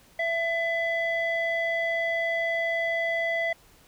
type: tone with low-pass filter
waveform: square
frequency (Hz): 668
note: E5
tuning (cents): +23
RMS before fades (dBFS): -27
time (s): 0.19-3.53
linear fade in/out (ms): 5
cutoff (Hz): 2300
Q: 6.2
effects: pink hiss -57 dBFS RMS until 3.87 s